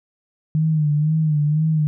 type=tone with vibrato; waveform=sine; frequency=153.1 Hz; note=D#3; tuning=28 cents flat; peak=-15 dBFS; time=0.55-1.87 s; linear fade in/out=0 ms; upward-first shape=sine; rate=2 Hz; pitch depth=65 cents each way; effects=none